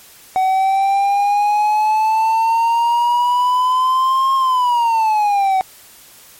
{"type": "exponential two-way sweep", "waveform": "triangle", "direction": "up then down", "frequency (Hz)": [750, 1073, 750], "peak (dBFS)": -10, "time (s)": [0.36, 5.61], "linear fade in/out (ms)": 0, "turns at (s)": 4.35, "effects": ["white hiss -43 dBFS RMS until 6.39 s", "MP3 64 kbps"]}